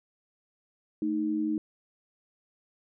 sine tone pair together, 220 / 311.1 Hz, A3 / D#4, 0 / 0 cents, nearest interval tritone, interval 600 cents, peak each -32 / -27 dBFS, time 1.02-1.58 s, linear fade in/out 2 ms, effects none

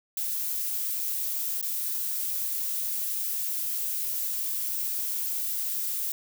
violet noise with dropouts, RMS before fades -30 dBFS, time 0.17-6.12 s, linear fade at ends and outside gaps 2 ms, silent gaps 1.614-1.626 s, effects none

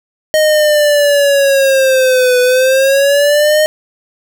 square linear two-way sweep, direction down then up, 622.3 to 495.6 to 619 Hz, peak -8 dBFS, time 0.34-3.66 s, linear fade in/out 0 ms, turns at 2.4 s, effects none

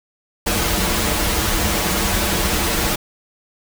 pink noise with comb filter, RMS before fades -19 dBFS, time 0.46-2.96 s, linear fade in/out 10 ms, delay 7.6 ms, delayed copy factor -0.75, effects none

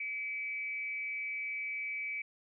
sine tone with frequency modulation, 2295 Hz, D7, 40 cents flat, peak -35 dBFS, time 0-2.22 s, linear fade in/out 5 ms, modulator 213 Hz, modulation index 0.38, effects none

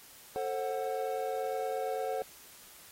triangle chord, F# diminished, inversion first, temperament just, 444 / 532.8 / 740 Hz, A4 / C5 / F#5, +16 / +31 / 0 cents, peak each -34 dBFS, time 0.36-2.22 s, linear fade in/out 0 ms, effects white hiss -54 dBFS RMS until 2.91 s + AAC 48 kbps

